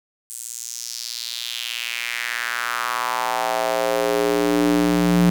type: tone with high-pass filter sweep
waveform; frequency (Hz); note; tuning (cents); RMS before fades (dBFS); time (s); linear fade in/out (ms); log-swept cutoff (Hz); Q
square; 59.2; A#1; +27; -22; 0.3-5.3; 0; 8700 to 180; 3
effects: none